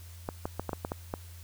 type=clicks; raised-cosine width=1 ms; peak=-18 dBFS; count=8; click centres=0.289 / 0.455 / 0.596 / 0.693 / 0.732 / 0.849 / 0.919 / 1.139 s; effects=added 86 Hz sine -45 dBFS peak until 1.43 s + white hiss -55 dBFS RMS until 1.43 s